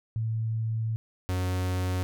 sine / 45% pulse tone pair in turn, 111.8 / 91.72 Hz, A2 / F#2, +28 / -15 cents, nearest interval minor third, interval 343 cents, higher first, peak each -26 dBFS, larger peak neither, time 0.16-0.96 / 1.29-2.03 s, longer first, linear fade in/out 0 ms, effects none

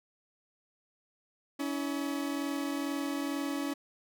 40% pulse tone pair together, 281.4 / 323.6 Hz, C#4 / E4, +26 / -32 cents, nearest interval major second, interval 242 cents, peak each -32 / -37 dBFS, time 1.59-3.74 s, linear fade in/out 10 ms, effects none

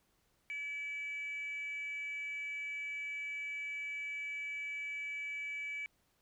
sine tone with frequency modulation, 2300 Hz, D7, 37 cents flat, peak -37 dBFS, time 0.5-5.86 s, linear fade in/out 0 ms, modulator 595 Hz, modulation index 0.24, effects tanh soft clip ceiling -34 dBFS + pink hiss -75 dBFS RMS until 6.21 s

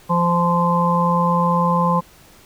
harmonic tone, 172.8 Hz, F3, 18 cents flat, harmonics 1 / 3 / 5 / 6, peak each -18 / -23 / -23 / -18 dBFS, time 0.09-2.01 s, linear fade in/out 20 ms, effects pink hiss -48 dBFS RMS until 2.45 s

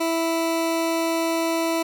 20% pulse tone, 329.6 Hz, E4, in tune, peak -16 dBFS, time 0-1.83 s, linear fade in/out 10 ms, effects none

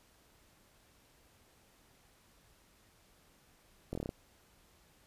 slowing click train, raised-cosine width 2 ms, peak -24 dBFS, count 7, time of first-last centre 3.93-4.091 s, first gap 22 ms, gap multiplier 1.08, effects pink hiss -66 dBFS RMS until 5.06 s + resampled to 32000 Hz

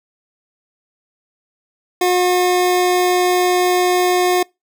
25% pulse tone, 360.6 Hz, F#4, 45 cents flat, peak -9 dBFS, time 2.01-4.43 s, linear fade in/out 5 ms, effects noise-tail reverb RT60 0.2 s tail -25 dB re dry

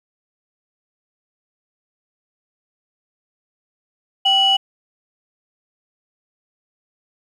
sine tone pair together, 778.7 / 2940 Hz, G5 / F#7, -12 / -12 cents, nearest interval octave + major seventh, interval 2300 cents, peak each -17 / -12 dBFS, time 4.25-4.57 s, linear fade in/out 10 ms, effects tanh soft clip ceiling -7 dBFS + 8-bit

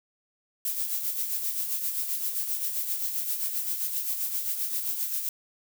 violet noise with tremolo, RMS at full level -28 dBFS, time 0.65-5.29 s, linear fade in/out 2 ms, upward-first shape sine, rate 7.6 Hz, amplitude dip 50%, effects none

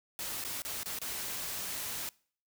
white noise with dropouts, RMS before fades -38 dBFS, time 0.19-2.09 s, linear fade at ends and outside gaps 0 ms, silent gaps 0.439-0.449 / 0.62-0.65 / 0.832-0.859 / 0.987-1.016 s, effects noise-tail reverb RT60 0.5 s tail -24 dB re dry

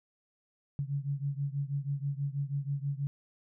sine beating tone pair, 138.59 / 144.79 Hz, C#3 / D3, 0 / -24 cents, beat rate 6.2 Hz, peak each -33 / -35 dBFS, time 0.79-3.07 s, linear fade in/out 0 ms, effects none

